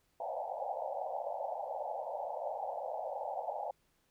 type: band-pass noise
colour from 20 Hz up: white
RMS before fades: -39 dBFS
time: 0.2-3.71 s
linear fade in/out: 2 ms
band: 520 to 870 Hz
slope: 96 dB/octave
effects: pink hiss -75 dBFS RMS until 4.1 s